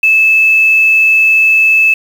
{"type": "tone with quantisation", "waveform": "sine", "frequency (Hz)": 2617, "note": "E7", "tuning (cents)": -13, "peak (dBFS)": -5, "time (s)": [0.03, 1.94], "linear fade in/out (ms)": 5, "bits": 5, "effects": []}